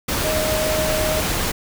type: tone in noise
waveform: sine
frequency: 622.3 Hz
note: D#5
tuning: in tune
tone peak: -21 dBFS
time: 0.24-1.21 s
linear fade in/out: 10 ms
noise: pink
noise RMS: -22 dBFS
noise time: 0.08-1.52 s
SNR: -2 dB
effects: none